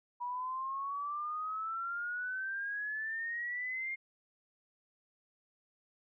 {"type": "exponential sweep", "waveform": "sine", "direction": "up", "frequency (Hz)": [966, 2134], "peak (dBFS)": -35, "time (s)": [0.2, 3.96], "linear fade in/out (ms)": 20, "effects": []}